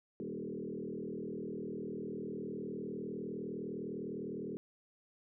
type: tone with frequency modulation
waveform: sine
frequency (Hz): 308.8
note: D#4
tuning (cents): -13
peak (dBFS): -38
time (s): 0.2-4.57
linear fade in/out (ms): 0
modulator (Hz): 39.8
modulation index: 3.4
effects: none